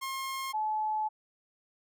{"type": "tone pair in turn", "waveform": ["sawtooth", "sine"], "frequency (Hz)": [1070, 860.8], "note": ["C6", "A5"], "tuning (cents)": [38, -38], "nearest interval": "major third", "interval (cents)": 376, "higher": "first", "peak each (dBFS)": [-30, -28], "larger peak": "second", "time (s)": [[0.01, 0.53], [0.53, 1.09]], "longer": "second", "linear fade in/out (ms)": 20, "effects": []}